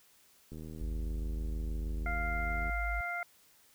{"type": "click train", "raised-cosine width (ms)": 3, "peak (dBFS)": -33, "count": 172, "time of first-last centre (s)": [0.52, 2.696], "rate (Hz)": 78.6}
{"type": "tone", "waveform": "sine", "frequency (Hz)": 52.2, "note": "G#1", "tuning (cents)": 10, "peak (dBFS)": -33, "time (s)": [0.81, 3.01], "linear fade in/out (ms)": 5}
{"type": "harmonic tone", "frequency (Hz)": 698.5, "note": "F5", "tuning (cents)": 0, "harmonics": [1, 2, 3], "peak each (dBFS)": [-39, -38, -38], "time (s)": [2.06, 3.23], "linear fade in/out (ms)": 2}
{"effects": ["white hiss -64 dBFS RMS until 3.74 s"]}